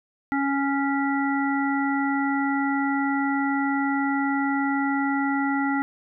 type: harmonic tone with a mistuned harmonic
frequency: 277.2 Hz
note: C#4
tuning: in tune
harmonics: 1 / 3 / 5 / 7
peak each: -23 / -28 / -30 / -31 dBFS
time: 0.32-5.82 s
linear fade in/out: 0 ms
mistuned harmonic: 7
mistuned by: +17 cents
effects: none